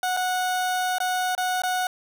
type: tone with dropouts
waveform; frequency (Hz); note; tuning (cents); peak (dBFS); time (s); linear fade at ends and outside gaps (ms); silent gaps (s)
30% pulse; 735; F#5; -12; -20; 0.03-1.87; 2; 0.167-0.171 / 0.984-1.002 / 1.351-1.378 / 1.62-1.635
effects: none